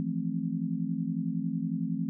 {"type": "chord", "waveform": "sine", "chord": "F major seventh", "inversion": "third", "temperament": "just", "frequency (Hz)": [163.7, 174.61, 218.3, 261.9], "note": ["E3", "F3", "A3", "C4"], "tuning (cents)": [-12, 0, -13, 2], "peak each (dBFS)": -34, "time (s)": [0, 2.09], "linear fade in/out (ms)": 0, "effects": []}